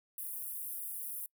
pink high-pass noise, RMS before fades -41 dBFS, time 0.18-1.26 s, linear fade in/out 2 ms, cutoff 10000 Hz, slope 48 dB/octave, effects noise-tail reverb RT60 0.1 s tail -25 dB re dry

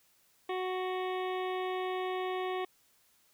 harmonic tone, 370 Hz, F#4, in tune, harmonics 1 / 2 / 3 / 5 / 6 / 7 / 8 / 9 / 10, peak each -34 / -38 / -41 / -46 / -47 / -53 / -52 / -52 / -53 dBFS, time 0.49-2.65 s, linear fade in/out 5 ms, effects white hiss -68 dBFS RMS until 3.33 s

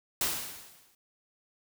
white noise with exponential decay, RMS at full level -27 dBFS, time 0.21-0.95 s, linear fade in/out 2 ms, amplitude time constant 160 ms, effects none

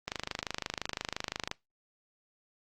click train, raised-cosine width 0.2 ms, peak -15 dBFS, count 38, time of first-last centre 0.08-1.514 s, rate 25.8 Hz, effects noise-tail reverb RT60 0.2 s tail -23 dB re dry + Opus 32 kbps

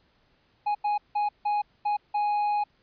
triangle tone bursts at uneven times, 830.6 Hz, G#5, in tune, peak -21 dBFS, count 6, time 0.66-0.75 / 0.84-0.98 / 1.15-1.29 / 1.45-1.62 / 1.85-1.97 / 2.14-2.64 s, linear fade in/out 10 ms, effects pink hiss -66 dBFS RMS until 2.82 s + resampled to 11025 Hz

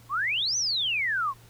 sine exponential two-way sweep, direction up then down, 1027 to 6200 to 1027 Hz, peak -24 dBFS, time 0.09-1.34 s, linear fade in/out 50 ms, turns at 0.57 s, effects added 116 Hz sine -52 dBFS peak until 1.49 s + pink hiss -56 dBFS RMS until 1.49 s

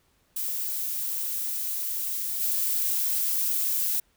violet noise with level steps, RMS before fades -30 / -26 dBFS, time 0.36-4 s, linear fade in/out 5 ms, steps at 2.4 s, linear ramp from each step 20 ms, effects pink hiss -67 dBFS RMS until 4.16 s

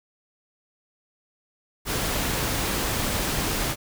pink noise, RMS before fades -26 dBFS, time 1.85-3.76 s, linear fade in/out 50 ms, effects none

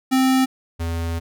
square tone pair in turn, 261.6 / 83.43 Hz, C4 / E2, 0 / +21 cents, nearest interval octave + minor sixth, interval 1979 cents, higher first, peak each -15 / -23 dBFS, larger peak first, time 0.11-0.46 / 0.79-1.2 s, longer second, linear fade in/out 20 ms, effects none

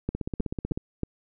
two click trains, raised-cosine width 3 ms, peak -14 / -17 dBFS, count 4 / 11, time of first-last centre 0.09-1.033 / 0.15-0.775 s, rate 3.18 / 16 Hz, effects none

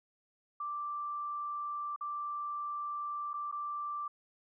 sine tone with dropouts, 1174.7 Hz, D6, in tune, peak -35 dBFS, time 0.6-4.08 s, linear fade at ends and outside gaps 5 ms, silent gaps 1.962-2.009 / 3.333-3.339 / 3.515-3.524 s, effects none

